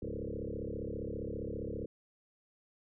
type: tone with frequency modulation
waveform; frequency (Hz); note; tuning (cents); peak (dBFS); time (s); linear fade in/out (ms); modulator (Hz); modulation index
sine; 270; C#4; -45; -36; 0.02-1.86; 5; 35; 6.8
effects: none